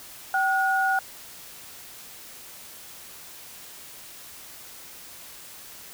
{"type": "tone pair together", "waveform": "sine", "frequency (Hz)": [769.3, 1448], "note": ["G5", "F#6"], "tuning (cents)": [-33, -38], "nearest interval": "major seventh", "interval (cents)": 1095, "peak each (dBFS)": -23, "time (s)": [0.34, 0.99], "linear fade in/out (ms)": 2, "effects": ["white hiss -44 dBFS RMS until 5.93 s"]}